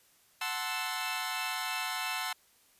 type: chord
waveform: 15% pulse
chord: F# half-diminished seventh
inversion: none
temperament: equal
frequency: 740 / 880 / 1046.5 / 1318.5 Hz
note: F#5 / A5 / C6 / E6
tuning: 0 / 0 / 0 / 0 cents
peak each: -32 dBFS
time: 0.41-2.33 s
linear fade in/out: 5 ms
effects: white hiss -65 dBFS RMS until 2.79 s + resampled to 32000 Hz